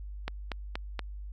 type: click train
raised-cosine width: 0.3 ms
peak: -17 dBFS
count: 4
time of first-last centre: 0.28-0.993 s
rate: 4.21 Hz
effects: added 50 Hz sine -38 dBFS peak until 1.32 s